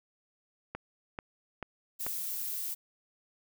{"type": "click train", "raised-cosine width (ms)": 0.5, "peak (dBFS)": -22, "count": 4, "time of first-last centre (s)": [0.75, 2.066], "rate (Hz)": 2.28}
{"type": "noise", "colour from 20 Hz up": "violet", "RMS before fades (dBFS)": -36, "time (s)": [1.99, 2.75], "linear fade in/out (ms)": 20}
{"effects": []}